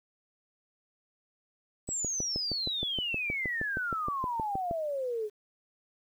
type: exponential sweep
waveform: sine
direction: down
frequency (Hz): 7990 to 410.8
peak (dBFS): -30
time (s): 1.87-5.3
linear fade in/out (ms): 50
type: click train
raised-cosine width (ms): 2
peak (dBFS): -22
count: 19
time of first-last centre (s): 1.89-4.711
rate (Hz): 6.38
effects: 10-bit